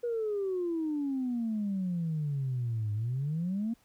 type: exponential two-way sweep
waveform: sine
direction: down then up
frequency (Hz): 485.8 to 103.1 to 236.5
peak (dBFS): -28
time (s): 0.03-3.74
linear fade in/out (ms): 10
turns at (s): 2.93
effects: tanh soft clip ceiling -25 dBFS + pink hiss -67 dBFS RMS until 3.84 s